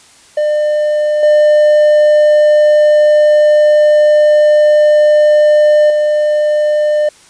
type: tone with level steps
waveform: triangle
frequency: 601 Hz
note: D5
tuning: 40 cents sharp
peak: -8 / -3 / -7 dBFS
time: 0.37-7.09 s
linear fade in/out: 5 ms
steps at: 1.23 / 5.9 s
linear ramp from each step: 2 ms
effects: white hiss -43 dBFS RMS until 7.29 s + resampled to 22050 Hz